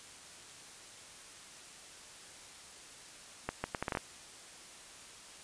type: accelerating click train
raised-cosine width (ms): 0.5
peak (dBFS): -18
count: 8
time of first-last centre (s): 3.49-3.972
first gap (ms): 150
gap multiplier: 0.72
effects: white hiss -52 dBFS RMS until 5.43 s + resampled to 22050 Hz